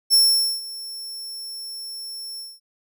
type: tone with ADSR envelope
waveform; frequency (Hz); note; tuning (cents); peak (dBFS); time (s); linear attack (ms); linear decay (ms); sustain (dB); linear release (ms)
sawtooth; 5400; E8; +41; -9; 0.1-2.6; 37; 470; -20; 210
effects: none